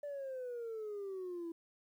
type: exponential sweep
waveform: sine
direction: down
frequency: 587.3 to 329.6 Hz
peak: -38 dBFS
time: 0.03-1.52 s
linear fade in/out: 5 ms
effects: tanh soft clip ceiling -38 dBFS + 12-bit